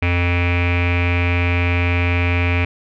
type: tone with low-pass filter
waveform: square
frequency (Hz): 87.6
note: F2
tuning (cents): +6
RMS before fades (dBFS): -17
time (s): 0.02-2.65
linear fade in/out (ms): 5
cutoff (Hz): 2400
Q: 8.9
effects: none